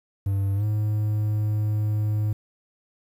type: tone with pitch glide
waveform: triangle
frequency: 98.5 to 106.18 Hz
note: G2 to G#2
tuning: +9 to +39 cents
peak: -19 dBFS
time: 0.26-2.33 s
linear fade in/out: 5 ms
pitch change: +130 cents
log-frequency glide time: 0.55-0.64 s
effects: 9-bit